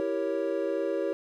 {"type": "chord", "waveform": "triangle", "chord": "E diminished seventh", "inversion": "none", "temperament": "equal", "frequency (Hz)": [329.6, 392, 466.2, 554.4], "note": ["E4", "G4", "Bb4", "Db5"], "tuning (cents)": [0, 0, 0, 0], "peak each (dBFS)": [-31, -30, -32, -29], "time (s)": [0, 1.13], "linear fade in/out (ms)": 0, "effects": []}